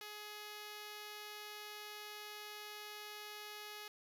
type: tone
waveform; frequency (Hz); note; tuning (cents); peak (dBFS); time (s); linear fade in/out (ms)
5% pulse; 420; G#4; +19; -36; 0.01-3.88; 2
effects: none